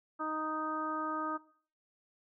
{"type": "harmonic tone", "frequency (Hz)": 311.1, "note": "D#4", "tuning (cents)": 0, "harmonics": [1, 2, 3, 4, 5], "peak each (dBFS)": [-40, -43, -41, -36, -47], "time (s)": [0.19, 1.38], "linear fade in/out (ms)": 20, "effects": ["noise-tail reverb RT60 0.5 s tail -19 dB re dry"]}